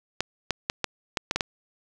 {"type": "clicks", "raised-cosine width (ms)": 0.2, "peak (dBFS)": -7, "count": 8, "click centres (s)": [0.206, 0.507, 0.699, 0.843, 1.172, 1.311, 1.36, 1.408], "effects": []}